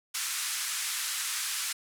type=band-pass noise; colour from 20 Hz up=white; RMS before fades=-33 dBFS; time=0.14-1.73 s; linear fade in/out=10 ms; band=1200 to 11000 Hz; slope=24 dB/octave; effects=none